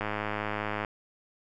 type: click train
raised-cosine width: 0.5 ms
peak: -16 dBFS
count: 89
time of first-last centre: 0.01-0.848 s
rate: 105 Hz
effects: none